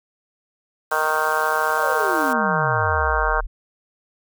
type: noise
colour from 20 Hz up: white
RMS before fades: -36 dBFS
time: 0.91-2.33 s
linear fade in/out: 2 ms
type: harmonic tone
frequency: 155.5 Hz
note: D#3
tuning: 1 cent flat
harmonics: 3 / 4 / 5 / 6 / 7 / 8 / 9 / 10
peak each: -28 / -27 / -27 / -26 / -25 / -28 / -26 / -25 dBFS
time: 0.91-3.41 s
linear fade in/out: 10 ms
type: exponential sweep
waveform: sine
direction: down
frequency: 659.3 to 33.89 Hz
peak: -24 dBFS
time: 1.77-3.47 s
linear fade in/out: 10 ms
effects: none